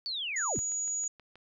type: linear sweep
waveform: sine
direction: down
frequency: 4600 to 53.9 Hz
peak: -32 dBFS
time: 0.06-0.59 s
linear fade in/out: 0 ms
type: tone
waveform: sine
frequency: 6820 Hz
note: G#8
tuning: 45 cents sharp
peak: -30 dBFS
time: 0.36-1.08 s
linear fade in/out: 5 ms
type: click train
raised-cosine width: 0.3 ms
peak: -37 dBFS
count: 6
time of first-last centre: 0.56-1.356 s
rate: 6.28 Hz
effects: none